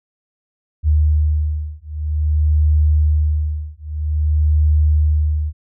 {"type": "beating tone pair", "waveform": "sine", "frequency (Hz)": [75.8, 76.31], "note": ["D#2", "D#2"], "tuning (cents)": [-45, -33], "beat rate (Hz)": 0.51, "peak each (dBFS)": -16, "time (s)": [0.83, 5.53], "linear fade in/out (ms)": 50, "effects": []}